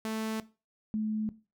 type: tone pair in turn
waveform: sawtooth / sine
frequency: 220 / 215.7 Hz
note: A3 / A3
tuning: 0 / -34 cents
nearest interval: unison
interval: 34 cents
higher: first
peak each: -28 dBFS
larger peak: neither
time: 0.05-0.4 / 0.94-1.29 s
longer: neither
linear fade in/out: 0 ms
effects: noise-tail reverb RT60 0.3 s tail -17 dB re dry